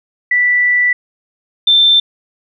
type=tone pair in turn; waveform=sine; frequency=1969 / 3561 Hz; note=B6 / A7; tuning=-6 / +20 cents; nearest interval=minor seventh; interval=1026 cents; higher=second; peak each=-9 / -6 dBFS; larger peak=second; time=0.31-0.93 / 1.67-2 s; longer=first; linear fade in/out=5 ms; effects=none